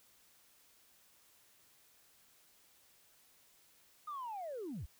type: linear sweep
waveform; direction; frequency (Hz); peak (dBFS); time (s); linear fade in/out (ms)
sine; down; 1244.5 to 47.96; -39; 4.07-4.86; 10
effects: tanh soft clip ceiling -37 dBFS + white hiss -67 dBFS RMS until 4.99 s